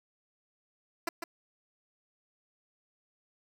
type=tone with echo; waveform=10% pulse; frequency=337.6 Hz; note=E4; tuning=41 cents sharp; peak=-21 dBFS; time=1.07-1.09 s; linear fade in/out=5 ms; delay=150 ms; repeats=1; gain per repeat=-6 dB; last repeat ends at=1.24 s; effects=none